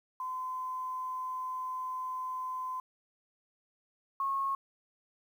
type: tone pair in turn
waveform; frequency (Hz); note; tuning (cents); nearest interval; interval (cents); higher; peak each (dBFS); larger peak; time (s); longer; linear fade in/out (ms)
sine; 1024 / 1090.9; C6 / C#6; -38 / -28; minor second; 110; second; -34 / -29; second; 0.2-2.8 / 4.2-4.55; first; 2
effects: 10-bit